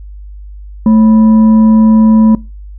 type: tone with frequency modulation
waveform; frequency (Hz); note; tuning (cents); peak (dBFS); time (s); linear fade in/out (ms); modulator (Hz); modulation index
sine; 220; A3; 0; -3; 0.86-2.35; 2; 763; 0.22
effects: noise-tail reverb RT60 0.3 s tail -23 dB re dry + added 50 Hz sine -26 dBFS peak until 2.78 s